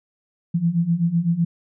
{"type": "beating tone pair", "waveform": "sine", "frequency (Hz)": [164.81, 172.71], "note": ["E3", "F3"], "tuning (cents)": [0, -19], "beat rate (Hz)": 7.9, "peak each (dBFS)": [-22, -19], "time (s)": [0.54, 1.45], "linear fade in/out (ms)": 10, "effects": []}